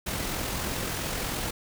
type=noise with amplitude modulation; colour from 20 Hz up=pink; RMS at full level=-30 dBFS; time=0.06-1.51 s; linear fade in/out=10 ms; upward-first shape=sine; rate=43.1 Hz; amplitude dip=30%; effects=none